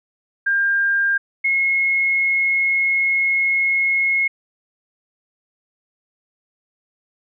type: tone pair in turn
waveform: sine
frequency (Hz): 1600 / 2167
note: G6 / C#7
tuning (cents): +35 / -40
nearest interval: perfect fourth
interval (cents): 525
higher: second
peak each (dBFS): -15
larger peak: neither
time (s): 0.46-1.18 / 1.44-4.28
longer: second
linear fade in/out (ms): 10
effects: none